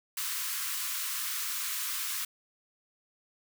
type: high-pass noise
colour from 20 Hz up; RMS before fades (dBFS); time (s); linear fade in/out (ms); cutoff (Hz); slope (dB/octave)
white; -34; 0.17-2.25; 5; 1000; 96
effects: none